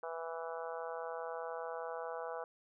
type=harmonic tone; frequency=164.81 Hz; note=E3; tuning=in tune; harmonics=3 / 4 / 5 / 6 / 7 / 8 / 9; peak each=-43 / -45 / -47 / -49 / -50 / -51 / -52 dBFS; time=0.03-2.44 s; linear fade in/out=2 ms; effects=none

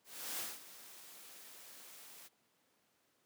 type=noise with ADSR envelope; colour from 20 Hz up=white; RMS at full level=-40 dBFS; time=0.04-2.29 s; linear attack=340 ms; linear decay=210 ms; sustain=-15 dB; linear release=29 ms; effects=pink hiss -75 dBFS RMS until 3.25 s + high-pass 200 Hz 12 dB/octave

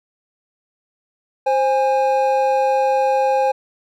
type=tone pair together; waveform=triangle; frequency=527 / 821.9 Hz; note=C5 / G#5; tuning=+12 / -18 cents; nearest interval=minor sixth; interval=770 cents; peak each=-15 dBFS; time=1.46-3.52 s; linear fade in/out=10 ms; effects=none

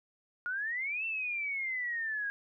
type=exponential two-way sweep; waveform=sine; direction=up then down; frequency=1417 to 2700 to 1623 Hz; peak=-32 dBFS; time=0.46-2.3 s; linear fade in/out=0 ms; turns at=1.05 s; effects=none

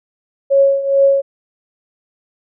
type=tone with tremolo; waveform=sine; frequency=551 Hz; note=C#5; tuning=11 cents flat; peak=-6 dBFS; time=0.5-1.22 s; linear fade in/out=20 ms; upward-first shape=triangle; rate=2.3 Hz; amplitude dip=80%; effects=none

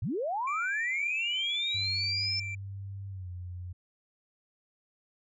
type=linear sweep; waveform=sine; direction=up; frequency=75.8 to 5330 Hz; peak=-29 dBFS; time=0.02-2.4 s; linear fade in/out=5 ms
type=tone; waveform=triangle; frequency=2349 Hz; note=D7; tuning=in tune; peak=-34 dBFS; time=0.47-2.55 s; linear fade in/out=5 ms
type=tone with pitch glide; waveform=sine; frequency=98.2 to 89.53 Hz; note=G2 to F2; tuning=+4 to +44 cents; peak=-37 dBFS; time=1.74-3.73 s; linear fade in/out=10 ms; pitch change=-160 cents; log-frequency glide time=3.09-3.29 s
effects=resampled to 22050 Hz

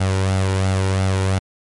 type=tone with flanger; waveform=sawtooth; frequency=95.4 Hz; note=G2; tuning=47 cents flat; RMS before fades=-18 dBFS; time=0-1.39 s; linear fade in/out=10 ms; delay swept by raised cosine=1.4 to 2.16 ms; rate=2.9 Hz; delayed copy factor=+0.5; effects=MP3 48 kbps

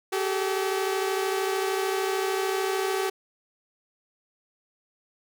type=tone cluster; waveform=sawtooth; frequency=383.3 / 416.6 / 436.4 Hz; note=G4 / G#4 / A4; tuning=-39 / +5 / -14 cents; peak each=-22 / -30 / -29 dBFS; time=0.12-3.1 s; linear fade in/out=10 ms; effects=none

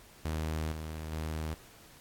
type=tone with level steps; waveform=sawtooth; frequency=78.6 Hz; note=D#2; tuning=18 cents sharp; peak=-28 / -34 / -30 dBFS; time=0.25-1.54 s; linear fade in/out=0 ms; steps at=0.72 / 1.12 s; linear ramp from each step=5 ms; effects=pink hiss -56 dBFS RMS until 2 s + AAC 64 kbps

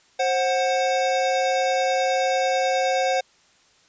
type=tone pair together; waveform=square; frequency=529.9 / 740 Hz; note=C5 / F#5; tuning=+22 / 0 cents; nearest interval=tritone; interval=578 cents; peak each=-23 dBFS; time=0.19-3.21 s; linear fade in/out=10 ms; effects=white hiss -58 dBFS RMS until 3.88 s + resampled to 16000 Hz

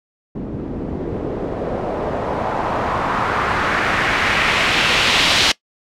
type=noise with low-pass filter sweep; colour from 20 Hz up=white; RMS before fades=-19 dBFS; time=0.35-5.52 s; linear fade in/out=5 ms; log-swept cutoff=260 to 4000 Hz; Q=1.5; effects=noise-tail reverb RT60 0.1 s tail -20 dB re dry

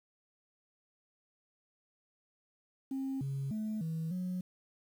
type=tone with pitch steps; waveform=sine; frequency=268.1 / 137 / 216.2 / 161.6 / 182.4 Hz; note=C4 / C#3 / A3 / E3 / F#3; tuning=+42 / -20 / -30 / -34 / -24 cents; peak=-32 dBFS; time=2.91-4.41 s; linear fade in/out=5 ms; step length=300 ms; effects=tanh soft clip ceiling -31 dBFS + 10-bit

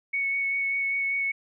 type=tone with vibrato; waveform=sine; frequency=2217 Hz; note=C#7; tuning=in tune; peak=-24 dBFS; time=0.13-1.32 s; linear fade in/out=10 ms; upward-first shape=sine; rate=5.1 Hz; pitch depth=11 cents each way; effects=none

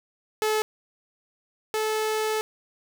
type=tone pair in turn; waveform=sawtooth; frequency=431.3 / 434 Hz; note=A4 / A4; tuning=-35 / -24 cents; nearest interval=unison; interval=11 cents; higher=second; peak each=-18 / -20 dBFS; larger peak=first; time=0.42-0.62 / 1.74-2.41 s; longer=second; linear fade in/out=0 ms; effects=none

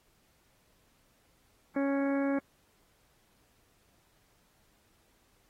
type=harmonic tone; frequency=277.2 Hz; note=C#4; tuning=in tune; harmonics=1 / 2 / 3 / 4 / 5 / 6 / 7 / 8; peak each=-28 / -33 / -42 / -45 / -46 / -43 / -54 / -47 dBFS; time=1.76-2.39 s; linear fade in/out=5 ms; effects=pink hiss -69 dBFS RMS until 5.49 s + AAC 48 kbps

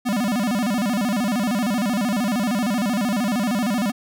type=tone with vibrato; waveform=square; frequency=221.8 Hz; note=A3; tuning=14 cents sharp; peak=-20 dBFS; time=0.05-3.92 s; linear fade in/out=20 ms; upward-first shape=square; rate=13 Hz; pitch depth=190 cents each way; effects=none

